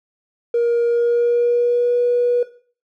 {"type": "tone with pitch glide", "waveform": "triangle", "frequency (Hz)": [471.7, 485.5], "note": ["A#4", "B4"], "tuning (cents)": [20, -30], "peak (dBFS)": -10, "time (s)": [0.54, 2.43], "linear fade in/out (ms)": 5, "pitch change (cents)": 50, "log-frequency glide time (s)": [0.87, 1.97], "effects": ["noise-tail reverb RT60 0.4 s tail -17 dB re dry", "tanh soft clip ceiling -12 dBFS"]}